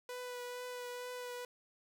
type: tone with vibrato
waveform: sawtooth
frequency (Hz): 493.9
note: B4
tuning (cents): 0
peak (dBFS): -38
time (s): 0.09-1.45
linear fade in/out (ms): 2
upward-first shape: triangle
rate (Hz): 2.2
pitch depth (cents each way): 17
effects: none

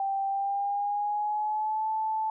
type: tone with pitch glide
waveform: sine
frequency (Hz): 784 to 874.9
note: G5 to A5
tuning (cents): 0 to -10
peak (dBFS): -26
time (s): 0-2.3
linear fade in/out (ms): 2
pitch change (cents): +190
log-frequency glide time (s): 0.27-1.89
effects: none

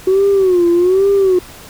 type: tone with vibrato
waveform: sine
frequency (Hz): 370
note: F#4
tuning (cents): 0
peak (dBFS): -7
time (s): 0.07-1.39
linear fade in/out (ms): 5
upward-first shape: sine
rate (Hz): 1.2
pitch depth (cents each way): 130
effects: tanh soft clip ceiling -5 dBFS + pink hiss -36 dBFS RMS until 1.69 s

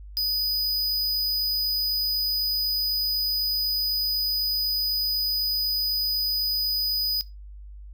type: tone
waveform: square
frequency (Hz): 4974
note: D#8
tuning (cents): -1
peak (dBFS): -23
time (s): 0.17-7.21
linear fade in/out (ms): 0
effects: noise-tail reverb RT60 0.2 s tail -18 dB re dry + added 50 Hz sine -39 dBFS peak until 7.93 s

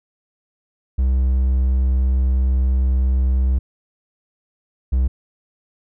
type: tone pair in turn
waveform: triangle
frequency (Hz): 64.5 / 64.09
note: C2 / C2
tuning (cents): -24 / -35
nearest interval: unison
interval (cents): 11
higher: first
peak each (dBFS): -12 / -12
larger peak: neither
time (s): 0.98-3.59 / 4.92-5.08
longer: first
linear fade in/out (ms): 10
effects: none

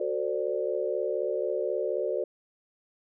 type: chord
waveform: sine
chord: D dominant seventh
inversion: first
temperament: equal with one note detuned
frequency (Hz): 370 / 448.7 / 523.3 / 587.3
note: F#4 / A4 / C5 / D5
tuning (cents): 0 / +34 / 0 / 0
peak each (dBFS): -32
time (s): 0-2.24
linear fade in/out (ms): 5
effects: none

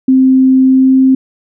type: tone with pitch glide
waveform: sine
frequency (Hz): 261.6 to 263.1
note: C4 to C4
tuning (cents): 0 to +10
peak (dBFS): -4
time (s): 0.08-1.15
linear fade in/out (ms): 5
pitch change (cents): +10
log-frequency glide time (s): 0.63-0.97
effects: none

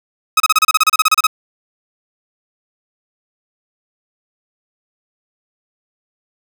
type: tone bursts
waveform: sawtooth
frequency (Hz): 1271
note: D#6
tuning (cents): +36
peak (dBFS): -4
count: 15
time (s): 0.37-1.269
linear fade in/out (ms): 5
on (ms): 31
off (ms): 31
effects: none

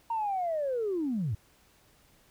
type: linear sweep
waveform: sine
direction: down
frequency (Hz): 934 to 89.5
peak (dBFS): -27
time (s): 0.1-1.35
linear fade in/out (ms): 5
effects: tanh soft clip ceiling -23 dBFS + pink hiss -63 dBFS RMS until 2.3 s

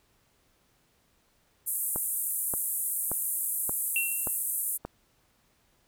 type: band-pass noise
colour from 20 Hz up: white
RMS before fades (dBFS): -31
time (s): 1.66-4.78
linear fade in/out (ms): 20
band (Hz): 8600 to 14000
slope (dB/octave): 48
type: click train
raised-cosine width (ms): 1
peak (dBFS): -20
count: 6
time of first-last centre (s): 1.96-4.85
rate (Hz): 1.73
type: tone with exponential decay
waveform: sine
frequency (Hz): 2721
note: F7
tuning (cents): -46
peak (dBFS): -23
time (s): 3.96-4.37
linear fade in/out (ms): 1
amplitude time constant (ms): 88
effects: pink hiss -68 dBFS RMS until 5.87 s

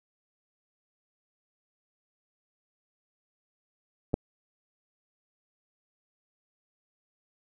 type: clicks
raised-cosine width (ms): 2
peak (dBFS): -30 / -11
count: 2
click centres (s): 4.134 / 4.141
effects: none

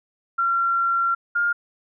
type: tone pair in turn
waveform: sine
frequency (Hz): 1370 / 1411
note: F6 / F6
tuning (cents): -34 / +17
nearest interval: minor second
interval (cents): 51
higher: second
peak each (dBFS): -18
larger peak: neither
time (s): 0.38-1.15 / 1.35-1.53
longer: first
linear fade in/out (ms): 10
effects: none

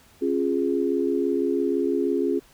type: chord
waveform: sine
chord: Db major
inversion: none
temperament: equal with one note detuned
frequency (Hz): 271.6 / 349.2 / 415.3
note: Db4 / F4 / Ab4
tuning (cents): -35 / 0 / 0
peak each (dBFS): -25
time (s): 0.21-2.4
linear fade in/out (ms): 20
effects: pink hiss -55 dBFS RMS until 2.53 s

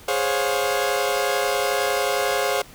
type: chord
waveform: sawtooth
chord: Db major seventh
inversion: second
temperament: equal with one note detuned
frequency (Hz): 415.3 / 523.3 / 554.4 / 711.9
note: Ab4 / C5 / Db5 / F5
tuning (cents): 0 / 0 / 0 / +33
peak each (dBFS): -22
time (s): 0.08-2.62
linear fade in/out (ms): 5
effects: pink hiss -46 dBFS RMS until 2.74 s

